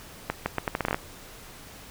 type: accelerating click train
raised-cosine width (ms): 0.5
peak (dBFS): -10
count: 11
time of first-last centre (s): 0.3-0.945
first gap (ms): 160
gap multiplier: 0.77
effects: pink hiss -46 dBFS RMS until 1.9 s